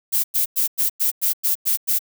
violet noise bursts, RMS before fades -19 dBFS, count 9, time 0.12-1.992 s, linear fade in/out 20 ms, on 120 ms, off 99 ms, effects none

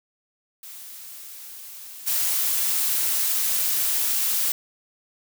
blue noise with level steps, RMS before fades -40 / -23 dBFS, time 0.63-4.52 s, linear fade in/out 2 ms, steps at 2.06 s, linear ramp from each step 20 ms, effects none

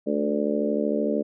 harmonic tone with a mistuned harmonic, 73.2 Hz, D2, 5 cents flat, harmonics 3 / 4 / 5 / 6 / 7 / 8, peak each -27 / -28 / -32 / -28 / -32 / -29 dBFS, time 0.06-1.23 s, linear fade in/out 20 ms, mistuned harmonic 3, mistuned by -20 cents, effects none

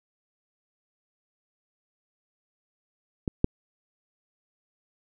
clicks, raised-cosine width 3 ms, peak -14 / -6 dBFS, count 2, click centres 3.278 / 3.444 s, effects none

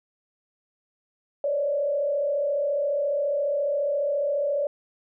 sine tone with frequency modulation, 574 Hz, D5, 40 cents flat, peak -22 dBFS, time 1.44-4.67 s, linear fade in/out 2 ms, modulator 34.5 Hz, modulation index 0.75, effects none

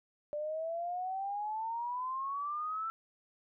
sine exponential sweep, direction up, 588 to 1339 Hz, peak -34 dBFS, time 0.33-2.9 s, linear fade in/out 0 ms, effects none

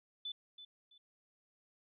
sine tone with echo, 3500 Hz, A7, 10 cents flat, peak -39 dBFS, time 0.25-0.32 s, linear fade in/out 5 ms, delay 330 ms, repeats 2, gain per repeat -11 dB, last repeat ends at 0.98 s, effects none

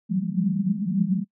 pink band-pass noise, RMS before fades -24 dBFS, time 0.09-1.25 s, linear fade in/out 10 ms, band 170 to 210 Hz, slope 96 dB/octave, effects noise-tail reverb RT60 0.1 s tail -26 dB re dry

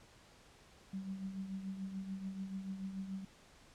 sine tone with tremolo, 192.2 Hz, G3, 34 cents flat, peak -37 dBFS, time 0.93-3.25 s, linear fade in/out 5 ms, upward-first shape triangle, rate 6.9 Hz, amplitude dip 65%, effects pink hiss -62 dBFS RMS until 3.74 s + low-pass 8000 Hz 12 dB/octave

